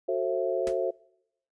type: chord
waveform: sine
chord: F# half-diminished seventh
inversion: none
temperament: just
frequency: 370 / 444 / 532.8 / 666 Hz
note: F#4 / A4 / C5 / E5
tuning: 0 / +16 / +31 / +18 cents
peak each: -30 / -32 / -29 / -32 dBFS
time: 0.08-0.91 s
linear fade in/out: 10 ms
type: noise with exponential decay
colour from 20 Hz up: pink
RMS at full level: -35 dBFS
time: 0.67-0.77 s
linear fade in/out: 0 ms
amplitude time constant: 21 ms
effects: noise-tail reverb RT60 0.8 s tail -24 dB re dry + resampled to 22050 Hz